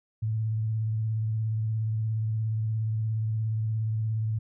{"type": "tone with vibrato", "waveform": "sine", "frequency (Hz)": 110, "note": "A2", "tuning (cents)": 0, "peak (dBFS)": -25, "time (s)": [0.22, 4.39], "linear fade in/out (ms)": 10, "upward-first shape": "sine", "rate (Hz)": 17, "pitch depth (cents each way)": 32, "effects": []}